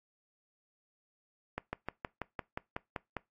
slowing click train, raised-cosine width 0.5 ms, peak -20 dBFS, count 10, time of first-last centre 1.58-3.167 s, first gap 150 ms, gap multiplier 1.04, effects noise-tail reverb RT60 0.2 s tail -22 dB re dry + AAC 64 kbps

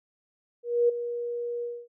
sine tone with ADSR envelope, 477.3 Hz, A#4, 41 cents sharp, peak -17 dBFS, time 0.63-1.88 s, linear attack 260 ms, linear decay 10 ms, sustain -12 dB, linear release 250 ms, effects none

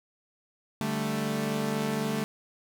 sawtooth chord, D suspended fourth, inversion none, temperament equal, 146.83 / 196 / 220 Hz, D3 / G3 / A3, 0 / 0 / 0 cents, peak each -30 / -30 / -26 dBFS, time 0.81-2.24 s, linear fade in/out 0 ms, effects none

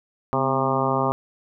harmonic tone with a mistuned harmonic, 134.2 Hz, C3, 44 cents sharp, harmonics 1 / 2 / 3 / 4 / 5 / 6 / 7 / 8 / 9, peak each -28 / -28 / -28 / -28 / -28 / -28 / -28 / -28 / -28 dBFS, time 0.33-1.12 s, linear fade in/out 0 ms, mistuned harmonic 2, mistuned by -67 cents, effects none

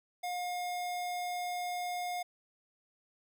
square tone, 714 Hz, F5, 38 cents sharp, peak -35 dBFS, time 0.23-2.23 s, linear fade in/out 10 ms, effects none

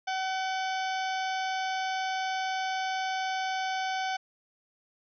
harmonic tone with a mistuned harmonic, 757 Hz, F#5, 39 cents sharp, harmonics 1 / 2 / 3 / 4 / 5 / 6 / 7 / 8, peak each -30 / -36 / -40 / -42 / -44 / -46 / -47 / -48 dBFS, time 0.07-4.17 s, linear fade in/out 10 ms, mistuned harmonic 5, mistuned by -120 cents, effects none

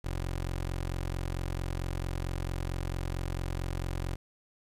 20% pulse tone, 44.47 Hz, F1, 32 cents sharp, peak -27 dBFS, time 0.04-4.16 s, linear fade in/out 10 ms, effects resampled to 32000 Hz + 10-bit

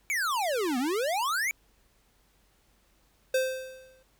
square exponential two-way sweep, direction down then up, 2349 to 237.4 to 2349 Hz, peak -27 dBFS, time 0.1-1.51 s, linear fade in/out 0 ms, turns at 0.78 s
square tone with exponential decay, 520 Hz, C5, 11 cents flat, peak -22 dBFS, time 3.34-4.03 s, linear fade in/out 5 ms, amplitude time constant 150 ms
effects added 47 Hz sine -67 dBFS peak until 4.19 s + pink hiss -67 dBFS RMS until 4.19 s

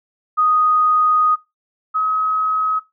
sine tone pair in turn, 1244.5 / 1273.6 Hz, D#6 / D#6, 0 / +40 cents, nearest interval unison, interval 40 cents, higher second, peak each -12 / -15 dBFS, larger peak first, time 0.37-1.36 / 1.94-2.8 s, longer first, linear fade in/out 20 ms, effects noise-tail reverb RT60 0.2 s tail -18 dB re dry

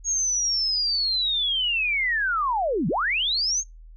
sine linear two-way sweep, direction down then up, 6620 to 140 to 6620 Hz, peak -21 dBFS, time 0.04-3.64 s, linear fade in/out 50 ms, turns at 2.88 s, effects noise-tail reverb RT60 0.2 s tail -26 dB re dry + added 40 Hz sine -42 dBFS peak until 3.96 s

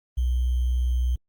sine tone with sample-and-hold, 61.74 Hz, B1, in tune, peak -20 dBFS, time 0.17-1.16 s, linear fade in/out 10 ms, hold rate 3150 Hz, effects Opus 32 kbps

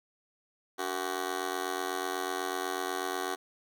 15% pulse tone with amplitude modulation, 377 Hz, F#4, 32 cents sharp, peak -21 dBFS, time 0.78-3.36 s, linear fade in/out 20 ms, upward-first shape sine, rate 88.1 Hz, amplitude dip 100%, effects none

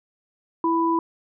sine tone pair together, 330.9 / 991.6 Hz, E4 / B5, +7 / +7 cents, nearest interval octave + perfect fifth, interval 1900 cents, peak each -21 dBFS, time 0.64-0.99 s, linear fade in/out 2 ms, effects none

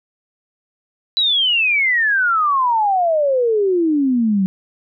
sine exponential sweep, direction down, 3991 to 185 Hz, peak -13 dBFS, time 1.17-4.46 s, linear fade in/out 0 ms, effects none

